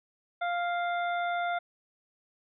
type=harmonic tone with a mistuned harmonic; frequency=698.5 Hz; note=F5; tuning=in tune; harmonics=1 / 2 / 3 / 5; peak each=-29 / -34 / -40 / -45 dBFS; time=0.41-1.59 s; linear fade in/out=10 ms; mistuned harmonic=5; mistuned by=+28 cents; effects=none